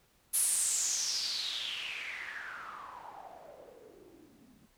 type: noise with low-pass filter sweep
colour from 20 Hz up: blue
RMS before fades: -37 dBFS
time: 0.33-4.67 s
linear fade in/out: 20 ms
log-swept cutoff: 11000 to 210 Hz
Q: 6
effects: pink hiss -68 dBFS RMS until 4.77 s